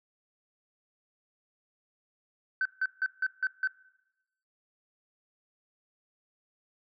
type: tone bursts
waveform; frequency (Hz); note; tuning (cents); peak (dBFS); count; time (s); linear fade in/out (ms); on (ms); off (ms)
sine; 1528; G6; -45; -24; 6; 2.61-3.674; 2; 44; 160
effects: noise-tail reverb RT60 0.9 s tail -21 dB re dry + tanh soft clip ceiling -21 dBFS